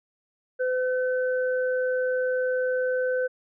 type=tone pair together; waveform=sine; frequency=508.2 / 1523 Hz; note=B4 / F#6; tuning=+49 / +50 cents; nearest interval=octave + perfect fifth; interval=1901 cents; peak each=-23 / -31 dBFS; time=0.59-3.28 s; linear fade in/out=20 ms; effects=none